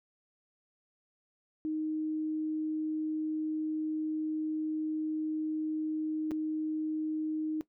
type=tone with dropouts; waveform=sine; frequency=311.1 Hz; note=D#4; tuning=in tune; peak=-30 dBFS; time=1.65-7.61 s; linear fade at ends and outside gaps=0 ms; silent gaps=6.31-6.316 s; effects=noise-tail reverb RT60 0.1 s tail -17 dB re dry